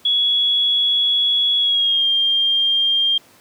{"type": "tone with pitch glide", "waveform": "sine", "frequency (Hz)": [3363, 3200], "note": ["G#7", "G7"], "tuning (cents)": [21, 35], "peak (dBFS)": -14, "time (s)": [0.05, 3.18], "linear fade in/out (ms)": 5, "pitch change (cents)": -86, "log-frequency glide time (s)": [1.58, 2.07], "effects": ["pink hiss -50 dBFS RMS until 3.4 s", "high-pass 150 Hz 12 dB/octave"]}